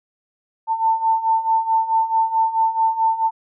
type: beating tone pair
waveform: sine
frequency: 892 / 896.6 Hz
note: A5 / A5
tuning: +23 / +32 cents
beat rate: 4.6 Hz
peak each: -21 / -17 dBFS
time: 0.67-3.31 s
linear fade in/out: 50 ms
effects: none